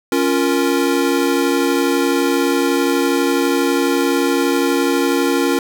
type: chord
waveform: square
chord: Bb minor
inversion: first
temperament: equal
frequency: 277.2 / 349.2 / 466.2 Hz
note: Db4 / F4 / Bb4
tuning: 0 / 0 / 0 cents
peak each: -18 / -19 / -21 dBFS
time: 0.12-5.59 s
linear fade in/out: 2 ms
effects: none